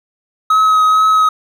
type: tone with vibrato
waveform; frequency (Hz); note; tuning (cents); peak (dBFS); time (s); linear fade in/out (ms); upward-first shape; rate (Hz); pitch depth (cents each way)
triangle; 1274; D#6; +41; -6; 0.5-1.29; 5; triangle; 2.2; 16
effects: none